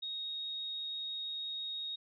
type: tone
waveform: sine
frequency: 3749 Hz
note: A#7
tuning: 9 cents sharp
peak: -37 dBFS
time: 0.02-1.96 s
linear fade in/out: 10 ms
effects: none